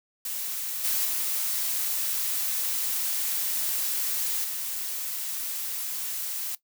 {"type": "noise with level steps", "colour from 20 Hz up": "blue", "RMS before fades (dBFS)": [-32, -26, -28, -32], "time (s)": [0.25, 6.55], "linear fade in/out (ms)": 2, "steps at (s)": [0.84, 1.05, 4.44], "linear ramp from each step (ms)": 5, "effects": ["noise-tail reverb RT60 0.1 s tail -17 dB re dry"]}